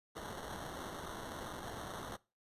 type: noise with sample-and-hold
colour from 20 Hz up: white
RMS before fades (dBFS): -45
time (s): 0.15-2.17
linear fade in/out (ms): 20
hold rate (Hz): 2450
effects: noise-tail reverb RT60 0.3 s tail -22 dB re dry + resampled to 32000 Hz